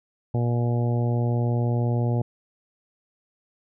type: harmonic tone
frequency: 119.6 Hz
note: A#2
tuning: 45 cents sharp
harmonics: 1 / 2 / 3 / 4 / 5 / 6 / 7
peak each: -21 / -30 / -33 / -34 / -36 / -38 / -39 dBFS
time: 0.34-2.22 s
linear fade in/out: 5 ms
effects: none